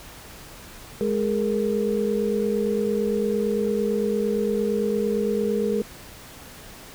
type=tone cluster; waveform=sine; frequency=208.8 / 415.4 / 464.2 Hz; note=G#3 / G#4 / A#4; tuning=+10 / 0 / -7 cents; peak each=-25 dBFS; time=1.01-5.82 s; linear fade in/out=0 ms; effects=pink hiss -43 dBFS RMS until 6.94 s